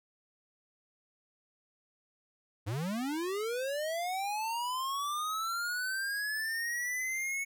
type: linear sweep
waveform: square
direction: up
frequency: 93 to 2217 Hz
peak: -33 dBFS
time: 2.66-7.45 s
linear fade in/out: 20 ms
effects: none